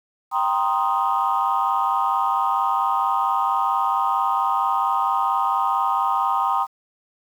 sine chord, C minor seventh, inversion second, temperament equal with one note detuned, 784 / 942.1 / 1046.5 / 1244.5 Hz, G5 / Bb5 / C6 / Eb6, 0 / +18 / 0 / 0 cents, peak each -23 dBFS, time 0.31-6.67 s, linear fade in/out 50 ms, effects tanh soft clip ceiling -10 dBFS + 8-bit

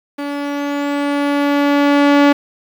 sawtooth tone with level ramp, 286.2 Hz, D4, 45 cents flat, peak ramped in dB -17 to -3 dBFS, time 0.18-2.33 s, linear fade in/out 10 ms, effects low-pass 3000 Hz 12 dB/octave + 7-bit

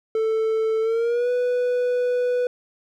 triangle tone with pitch glide, 442.3 to 493.6 Hz, A4 to B4, +9 to -1 cents, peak -17 dBFS, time 0.15-2.47 s, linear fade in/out 2 ms, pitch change +190 cents, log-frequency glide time 0.81-1.3 s, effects none

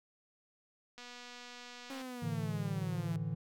click train, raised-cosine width 0.2 ms, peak -33 dBFS, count 254, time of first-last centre 0.98-2.017 s, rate 244 Hz
sawtooth exponential sweep, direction down, 272.7 to 164.81 Hz, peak -38 dBFS, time 1.9-3.16 s, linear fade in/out 2 ms
triangle chord, A suspended fourth, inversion none, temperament equal, 110 / 146.83 / 164.81 Hz, A2 / D3 / E3, 0 / 0 / 0 cents, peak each -38 / -37 / -36 dBFS, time 2.22-3.35 s, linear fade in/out 10 ms
effects none

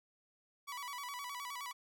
sawtooth tone with vibrato, 1057 Hz, C6, 17 cents sharp, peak -38 dBFS, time 0.67-1.73 s, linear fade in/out 20 ms, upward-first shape square, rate 9.6 Hz, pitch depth 120 cents each way, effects none

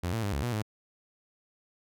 sawtooth tone with pitch steps, 87.9 / 113.5 / 100.6 / 70 / 121.1 / 106.8 Hz, F2 / A#2 / G2 / C#2 / B2 / G#2, +12 / -46 / +45 / +18 / -34 / +49 cents, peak -25 dBFS, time 0.03-0.624 s, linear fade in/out 10 ms, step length 99 ms, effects none

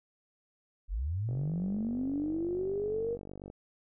sine linear sweep, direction up, 38.89 to 480 Hz, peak -30 dBFS, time 0.88-3.18 s, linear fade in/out 50 ms
click train, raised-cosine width 2 ms, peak -31 dBFS, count 108, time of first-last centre 1.29-3.501 s, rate 48.4 Hz
effects none

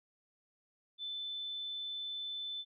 sine tone, 3520 Hz, A7, in tune, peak -38 dBFS, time 0.98-2.65 s, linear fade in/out 50 ms, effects none

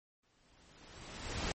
pink noise with exponential growth, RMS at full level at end -35 dBFS, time 0.23-1.52 s, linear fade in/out 5 ms, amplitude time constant 280 ms, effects MP3 32 kbps

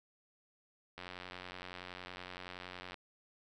click train, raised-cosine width 0.3 ms, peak -29 dBFS, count 179, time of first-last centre 0.98-2.943 s, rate 90.7 Hz, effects none

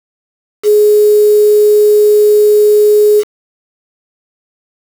sine tone with quantisation, 419.6 Hz, G#4, 18 cents sharp, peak -4 dBFS, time 0.63-3.24 s, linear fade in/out 50 ms, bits 4, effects none

